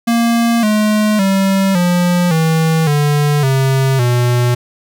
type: tone with pitch steps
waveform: square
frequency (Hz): 233.1 / 212.5 / 193.76 / 176.66 / 161.06 / 146.84 / 133.88 / 122.06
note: A#3 / G#3 / G3 / F3 / E3 / D3 / C3 / B2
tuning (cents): 0 / +40 / -20 / +20 / -40 / 0 / +40 / -20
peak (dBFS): -11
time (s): 0.07-4.55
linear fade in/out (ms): 10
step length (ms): 560
effects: none